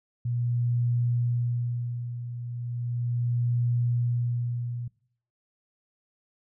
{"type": "tone with tremolo", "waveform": "sine", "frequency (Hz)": 120.4, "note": "B2", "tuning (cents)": -44, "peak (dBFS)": -22, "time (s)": [0.25, 4.88], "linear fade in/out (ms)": 5, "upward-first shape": "sine", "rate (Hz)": 0.36, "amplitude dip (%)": 70, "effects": ["noise-tail reverb RT60 0.6 s tail -23 dB re dry"]}